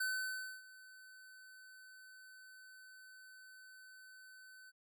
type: tone with ADSR envelope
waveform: square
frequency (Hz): 1519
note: F#6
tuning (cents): +45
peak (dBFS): -35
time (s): 0-4.72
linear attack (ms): 8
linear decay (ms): 610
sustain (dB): -21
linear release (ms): 33
effects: none